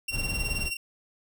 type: tone with tremolo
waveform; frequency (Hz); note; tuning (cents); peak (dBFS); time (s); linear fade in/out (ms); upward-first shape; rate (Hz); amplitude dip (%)
sawtooth; 2748; F7; -29; -24; 0.08-0.77; 5; sine; 19; 70
type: noise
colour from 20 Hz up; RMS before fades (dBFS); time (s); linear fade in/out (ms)
brown; -32; 0.1-0.71; 50
effects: none